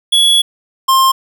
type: tone pair in turn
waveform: square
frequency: 3375 / 1058.8 Hz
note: G#7 / C6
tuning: +27 / +20 cents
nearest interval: octave + minor sixth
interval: 2007 cents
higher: first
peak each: -8 dBFS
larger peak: neither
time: 0.12-0.42 / 0.88-1.12 s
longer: first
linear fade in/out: 10 ms
effects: none